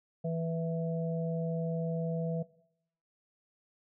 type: harmonic tone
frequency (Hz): 164.81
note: E3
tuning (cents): 0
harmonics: 1 / 3 / 4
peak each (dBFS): -32 / -37 / -38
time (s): 0.24-2.43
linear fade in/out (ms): 10
effects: noise-tail reverb RT60 0.7 s tail -20 dB re dry